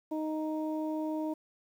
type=harmonic tone; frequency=311.1 Hz; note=D#4; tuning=in tune; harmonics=1 / 2 / 3; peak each=-32 / -38 / -42 dBFS; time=0.11-1.34 s; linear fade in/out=10 ms; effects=10-bit